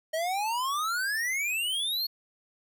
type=exponential sweep; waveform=square; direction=up; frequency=622.3 to 4400 Hz; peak=-28 dBFS; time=0.13-2.07 s; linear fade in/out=10 ms; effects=none